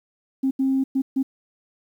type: tone bursts at uneven times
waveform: sine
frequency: 267 Hz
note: C4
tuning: 35 cents sharp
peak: -17 dBFS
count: 4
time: 0.43-0.51 / 0.59-0.84 / 0.95-1.02 / 1.16-1.23 s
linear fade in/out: 10 ms
effects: tanh soft clip ceiling -13 dBFS + 9-bit